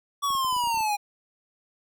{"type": "linear sweep", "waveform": "square", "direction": "down", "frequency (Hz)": [1146, 809], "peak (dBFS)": -24, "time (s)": [0.22, 0.97], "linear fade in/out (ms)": 20}
{"type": "clicks", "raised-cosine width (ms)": 3, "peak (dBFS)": -34, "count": 10, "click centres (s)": [0.305, 0.351, 0.447, 0.527, 0.565, 0.639, 0.673, 0.744, 0.774, 0.807]}
{"effects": []}